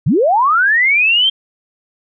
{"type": "linear sweep", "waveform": "sine", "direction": "up", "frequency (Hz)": [103.4, 3194], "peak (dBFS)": -9, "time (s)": [0.06, 1.3], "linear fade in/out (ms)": 10, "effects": []}